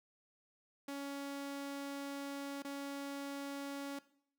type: tone with dropouts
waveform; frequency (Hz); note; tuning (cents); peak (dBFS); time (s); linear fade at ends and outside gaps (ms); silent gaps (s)
sawtooth; 280; C#4; +18; -37; 0.88-3.99; 5; 2.623-2.647
effects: noise-tail reverb RT60 0.6 s tail -17 dB re dry